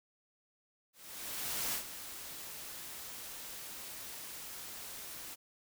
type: noise with ADSR envelope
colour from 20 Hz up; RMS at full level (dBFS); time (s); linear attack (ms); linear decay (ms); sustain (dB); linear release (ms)
white; -35; 0.93-5.36; 800; 100; -11; 28
effects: none